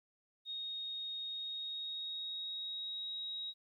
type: tone with pitch glide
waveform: sine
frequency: 3729 to 3805 Hz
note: A#7 to A#7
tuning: 0 to +35 cents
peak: -39 dBFS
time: 0.45-3.54 s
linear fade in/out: 50 ms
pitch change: +35 cents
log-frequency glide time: 1.26-3.11 s
effects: 13-bit